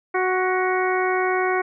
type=harmonic tone with a mistuned harmonic; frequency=369.7 Hz; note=F#4; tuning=1 cent flat; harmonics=1 / 2 / 3 / 4 / 5 / 6; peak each=-22 / -25 / -27 / -28 / -29 / -30 dBFS; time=0.14-1.62 s; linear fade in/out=10 ms; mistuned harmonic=5; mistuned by=+33 cents; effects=none